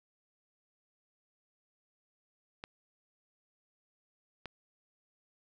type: clicks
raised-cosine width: 0.3 ms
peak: -25 dBFS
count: 2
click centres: 2.639 / 4.457 s
effects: none